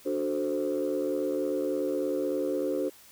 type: chord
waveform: sine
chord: D dominant seventh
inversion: none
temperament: equal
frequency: 293.7 / 370 / 440 / 523.3 Hz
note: D4 / F#4 / A4 / C5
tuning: 0 / 0 / 0 / 0 cents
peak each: -31 / -31 / -33 / -30 dBFS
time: 0.05-2.9 s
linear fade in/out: 20 ms
effects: tanh soft clip ceiling -20 dBFS + white hiss -54 dBFS RMS until 3.11 s